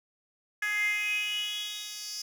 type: tone with high-pass filter sweep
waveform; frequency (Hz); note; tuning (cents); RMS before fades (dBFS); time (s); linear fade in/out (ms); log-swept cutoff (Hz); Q
10% pulse; 418.5; G#4; +13; -32; 0.62-2.22; 5; 1800 to 5000; 9
effects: none